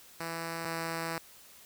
5% pulse tone pair in turn, 165.6 / 164.82 Hz, E3 / E3, +8 / 0 cents, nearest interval unison, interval 8 cents, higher first, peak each -24 / -22 dBFS, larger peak second, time 0.2-0.65 / 0.65-1.18 s, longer second, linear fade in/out 2 ms, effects white hiss -55 dBFS RMS until 1.65 s

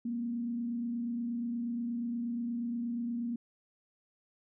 sine tone with frequency modulation, 236.5 Hz, A#3, 25 cents sharp, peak -32 dBFS, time 0.05-3.36 s, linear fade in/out 5 ms, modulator 28.4 Hz, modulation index 0.35, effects none

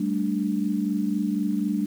sine chord, G suspended second, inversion none, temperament equal, 196 / 220 / 293.7 Hz, G3 / A3 / D4, 0 / 0 / 0 cents, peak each -26 / -27 / -27 dBFS, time 0-1.86 s, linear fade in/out 5 ms, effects 8-bit

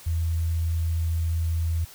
sine tone, 82.41 Hz, E2, in tune, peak -22 dBFS, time 0.06-1.85 s, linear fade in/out 10 ms, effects white hiss -47 dBFS RMS until 1.94 s

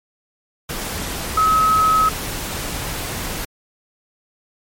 sine tone in noise, 1281 Hz, E6, 50 cents flat, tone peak -12 dBFS, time 1.37-2.09 s, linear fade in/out 5 ms, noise pink, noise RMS -26 dBFS, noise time 0.69-3.45 s, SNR +11 dB, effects MP3 64 kbps

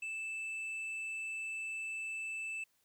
sine tone with hard clipping, 2637 Hz, E7, in tune, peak -39 dBFS, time 0.02-2.64 s, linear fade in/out 5 ms, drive 4 dB, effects white hiss -75 dBFS RMS until 2.84 s

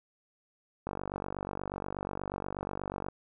click train, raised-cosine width 1 ms, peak -21 dBFS, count 108, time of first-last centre 0.87-3.085 s, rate 48.3 Hz, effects none

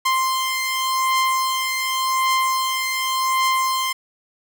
sawtooth beating tone pair, 1046.5 / 1047.38 Hz, C6 / C6, 0 / +1 cents, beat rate 0.88 Hz, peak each -16 / -21 dBFS, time 0.05-3.93 s, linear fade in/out 10 ms, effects none

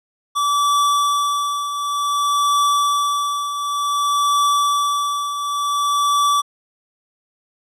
square tone with tremolo, 1155 Hz, D6, 29 cents flat, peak -14 dBFS, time 0.35-6.42 s, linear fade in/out 20 ms, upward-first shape triangle, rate 0.55 Hz, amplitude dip 65%, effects low-pass 11000 Hz 12 dB/octave

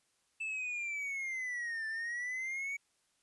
triangle linear two-way sweep, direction down then up, 2645 to 1760 to 2257 Hz, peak -34 dBFS, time 0.4-2.77 s, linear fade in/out 10 ms, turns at 1.87 s, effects white hiss -75 dBFS RMS until 3.22 s + resampled to 24000 Hz

